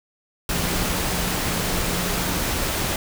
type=tone in noise; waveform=sine; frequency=178.1 Hz; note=F3; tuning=34 cents sharp; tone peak=-31 dBFS; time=0.51-2.38 s; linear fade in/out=2 ms; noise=pink; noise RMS=-24 dBFS; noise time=0.49-2.96 s; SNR=-10 dB; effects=none